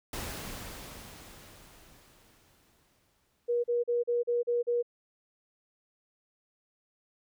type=noise with exponential decay; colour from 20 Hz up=pink; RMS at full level=-37 dBFS; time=0.13-3.68 s; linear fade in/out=2 ms; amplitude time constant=770 ms
type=tone bursts; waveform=sine; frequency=478.7 Hz; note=A#4; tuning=46 cents sharp; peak=-25 dBFS; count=7; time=3.48-4.828 s; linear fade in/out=20 ms; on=160 ms; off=38 ms
effects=none